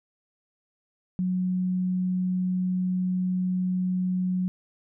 sine tone, 183.3 Hz, F#3, 16 cents flat, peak -23 dBFS, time 1.19-4.48 s, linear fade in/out 0 ms, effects none

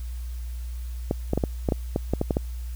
clicks, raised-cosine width 2 ms, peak -9 dBFS, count 11, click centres 1.111 / 1.334 / 1.376 / 1.438 / 1.688 / 1.722 / 1.961 / 2.136 / 2.214 / 2.308 / 2.369 s, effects added 60 Hz sine -30 dBFS peak until 2.75 s + white hiss -52 dBFS RMS until 2.75 s

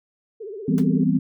sine tone with vibrato, 415.3 Hz, G#4, in tune, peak -31 dBFS, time 0.4-1.04 s, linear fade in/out 10 ms, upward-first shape triangle, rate 16 Hz, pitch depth 190 cents each way
sine chord, C major seventh, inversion first, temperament equal, 164.81 / 196 / 246.9 / 261.6 Hz, E3 / G3 / B3 / C4, 0 / 0 / 0 / 0 cents, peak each -22 dBFS, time 0.68-1.19 s, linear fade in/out 5 ms
pink noise with exponential decay, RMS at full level -33 dBFS, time 0.78-0.87 s, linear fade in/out 0 ms, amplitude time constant 18 ms
effects none

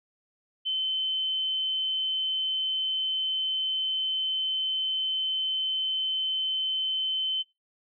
sine tone, 3067 Hz, G7, 38 cents flat, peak -26 dBFS, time 0.65-7.43 s, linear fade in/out 20 ms, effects noise-tail reverb RT60 0.2 s tail -18 dB re dry

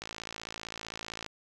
click train, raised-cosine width 0.2 ms, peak -21 dBFS, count 70, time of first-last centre 0.02-1.263 s, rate 55.5 Hz, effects none

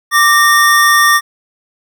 square tone pair together, 1174.7 / 1842.2 Hz, D6 / A#6, 0 / -21 cents, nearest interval minor sixth, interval 779 cents, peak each -10 dBFS, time 0.11-1.21 s, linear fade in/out 50 ms, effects none

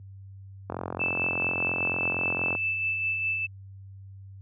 click train, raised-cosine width 1 ms, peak -17 dBFS, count 83, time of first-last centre 0.7-2.551 s, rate 44.3 Hz
sine tone with tremolo, 2637 Hz, E7, in tune, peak -24 dBFS, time 0.99-3.47 s, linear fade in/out 20 ms, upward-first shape sine, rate 4.9 Hz, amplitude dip 35%
effects added 97 Hz sine -39 dBFS peak until 4.41 s + high-pass 100 Hz 12 dB/octave

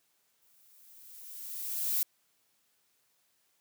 violet noise with exponential growth, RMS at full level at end -28 dBFS, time 0.42-2.03 s, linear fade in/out 1 ms, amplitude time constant 350 ms, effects white hiss -73 dBFS RMS until 3.6 s + high-pass 100 Hz 12 dB/octave

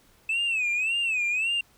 sine tone with vibrato, 2591 Hz, E7, 30 cents flat, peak -21 dBFS, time 0.29-1.61 s, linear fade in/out 5 ms, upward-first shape sine, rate 1.8 Hz, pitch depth 140 cents each way, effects tanh soft clip ceiling -22 dBFS + pink hiss -60 dBFS RMS until 1.77 s

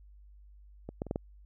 clicks, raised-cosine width 2 ms, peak -26 / -19 / -29 / -18 / -18 dBFS, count 5, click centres 0.89 / 1.019 / 1.067 / 1.111 / 1.159 s, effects added 50 Hz sine -52 dBFS peak until 1.45 s

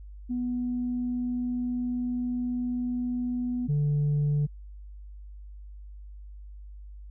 sine tone pair in turn, 246.3 / 146.45 Hz, B3 / D3, -5 / -5 cents, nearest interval major sixth, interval 900 cents, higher first, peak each -26 / -20 dBFS, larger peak second, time 0.29-3.68 / 3.68-4.47 s, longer first, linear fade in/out 20 ms, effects tanh soft clip ceiling -21 dBFS + added 50 Hz sine -41 dBFS peak until 7.1 s

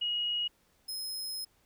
sine / sawtooth tone pair in turn, 2893 / 5132 Hz, F#7 / E8, -40 / -47 cents, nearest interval minor seventh, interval 993 cents, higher second, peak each -29 / -33 dBFS, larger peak first, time 0.01-0.48 / 0.88-1.45 s, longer second, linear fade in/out 10 ms, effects pink hiss -69 dBFS RMS until 1.65 s

